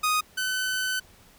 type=tone pair in turn; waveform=sawtooth; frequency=1244.5 / 1513.9 Hz; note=D#6 / F#6; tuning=0 / +39 cents; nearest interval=minor third; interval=339 cents; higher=second; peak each=-18 / -22 dBFS; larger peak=first; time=0.03-0.21 / 0.37-1 s; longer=second; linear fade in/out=10 ms; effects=pink hiss -55 dBFS RMS until 1.38 s